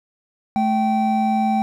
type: tone pair together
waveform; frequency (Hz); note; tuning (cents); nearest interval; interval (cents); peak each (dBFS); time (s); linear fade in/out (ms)
triangle; 217.9 / 776.5; A3 / G5; -17 / -17; octave + minor seventh; 2200; -17; 0.56-1.62; 0
effects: none